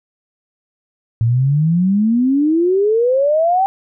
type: exponential sweep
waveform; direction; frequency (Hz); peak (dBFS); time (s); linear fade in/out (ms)
sine; up; 111.2 to 790; -11; 1.21-3.66; 0
effects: none